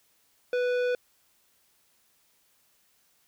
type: tone with tanh clipping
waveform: sine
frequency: 493.9 Hz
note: B4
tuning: in tune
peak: -26 dBFS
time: 0.53-0.95 s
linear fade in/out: 2 ms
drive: 14 dB
effects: white hiss -67 dBFS RMS until 3.27 s